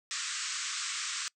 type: band-pass noise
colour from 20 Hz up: white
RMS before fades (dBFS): -36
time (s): 0.11-1.28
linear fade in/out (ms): 0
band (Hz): 1100 to 8200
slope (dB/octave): 96
effects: noise-tail reverb RT60 0.1 s tail -24 dB re dry